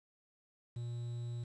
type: tone with quantisation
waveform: triangle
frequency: 119 Hz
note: A#2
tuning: 36 cents sharp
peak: -36 dBFS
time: 0.76-1.44 s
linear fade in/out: 5 ms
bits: 10
effects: resampled to 22050 Hz